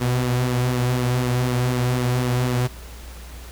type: tone with flanger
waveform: sawtooth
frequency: 124.5 Hz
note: B2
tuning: 14 cents sharp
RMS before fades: -21 dBFS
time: 0-2.68 s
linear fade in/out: 20 ms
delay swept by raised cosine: 1.2 to 4.7 ms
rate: 4 Hz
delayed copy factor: -0.5
effects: added 60 Hz sine -36 dBFS peak until 3.51 s + pink hiss -43 dBFS RMS until 3.51 s